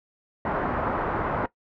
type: low-pass noise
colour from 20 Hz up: white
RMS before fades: -27 dBFS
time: 0.45-1.46 s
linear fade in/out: 2 ms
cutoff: 1300 Hz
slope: 24 dB/octave
effects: noise-tail reverb RT60 0.1 s tail -18 dB re dry